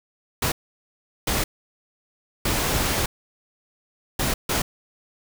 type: noise bursts at uneven times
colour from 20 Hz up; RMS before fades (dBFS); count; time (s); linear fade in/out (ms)
pink; -23; 5; 0.42-0.52 / 1.27-1.44 / 2.45-3.06 / 4.19-4.34 / 4.49-4.62; 5
effects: none